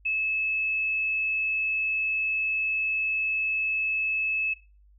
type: tone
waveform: sine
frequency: 2600 Hz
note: E7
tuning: 24 cents flat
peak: -24 dBFS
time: 0.05-4.54 s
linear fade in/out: 10 ms
effects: noise-tail reverb RT60 0.3 s tail -17 dB re dry + added 50 Hz sine -54 dBFS peak until 4.98 s